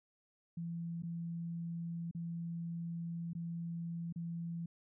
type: tone with dropouts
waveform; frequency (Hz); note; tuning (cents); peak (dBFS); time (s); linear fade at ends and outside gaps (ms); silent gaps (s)
sine; 168.6; E3; +39; -38; 0.57-4.66; 5; 1.023-1.033 / 2.112-2.148 / 3.333-3.35 / 4.126-4.159
effects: none